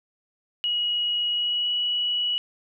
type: tone with pitch glide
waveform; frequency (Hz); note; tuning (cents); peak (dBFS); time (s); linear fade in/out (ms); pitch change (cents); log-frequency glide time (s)
sine; 2904 to 2933; F#7 to F#7; -33 to -16; -22; 0.64-2.38; 0; +17; 1.32-1.71
effects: none